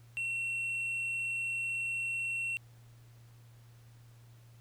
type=tone with tanh clipping; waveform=sine; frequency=2718 Hz; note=F7; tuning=48 cents flat; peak=-33 dBFS; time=0.17-2.57 s; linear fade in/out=0 ms; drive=3 dB; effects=added 117 Hz sine -54 dBFS peak until 4.6 s + pink hiss -66 dBFS RMS until 4.6 s